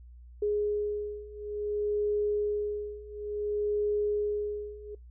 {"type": "beating tone pair", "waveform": "sine", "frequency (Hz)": [415.9, 416.47], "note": ["G#4", "G#4"], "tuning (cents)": [2, 5], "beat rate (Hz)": 0.57, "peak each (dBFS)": [-32, -30], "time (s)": [0.42, 4.95], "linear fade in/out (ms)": 5, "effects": ["noise-tail reverb RT60 0.2 s tail -26 dB re dry", "added 60 Hz sine -47 dBFS peak until 5.1 s"]}